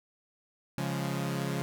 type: chord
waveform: sawtooth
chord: Db major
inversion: none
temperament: equal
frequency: 138.59 / 174.61 / 207.7 Hz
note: Db3 / F3 / Ab3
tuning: 0 / 0 / 0 cents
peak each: -29 / -31 / -34 dBFS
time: 0.78-1.62 s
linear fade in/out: 0 ms
effects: none